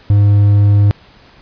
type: tone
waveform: triangle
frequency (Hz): 102.1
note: G#2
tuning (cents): -29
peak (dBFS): -4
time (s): 0.1-0.91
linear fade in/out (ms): 0
effects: pink hiss -44 dBFS RMS until 1.41 s + resampled to 11025 Hz